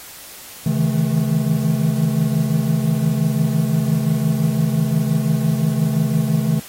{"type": "tone cluster", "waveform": "triangle", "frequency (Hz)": [135.9, 157, 162.8, 216.5], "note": ["C#3", "D#3", "E3", "A3"], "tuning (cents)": [-34, 16, -21, -28], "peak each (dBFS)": -19, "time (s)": [0.66, 6.6], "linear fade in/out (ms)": 5, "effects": ["white hiss -38 dBFS RMS until 6.68 s", "AAC 48 kbps"]}